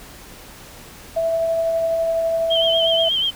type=tone with tremolo; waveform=sine; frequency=659.3 Hz; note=E5; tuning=in tune; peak=-16 dBFS; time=1.16-3.09 s; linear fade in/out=10 ms; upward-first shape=triangle; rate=12 Hz; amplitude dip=25%
type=tone with vibrato; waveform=sine; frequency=3136 Hz; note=G7; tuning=in tune; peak=-17 dBFS; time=2.5-3.31 s; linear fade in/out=20 ms; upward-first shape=sine; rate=8.3 Hz; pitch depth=59 cents each way
effects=pink hiss -41 dBFS RMS until 3.35 s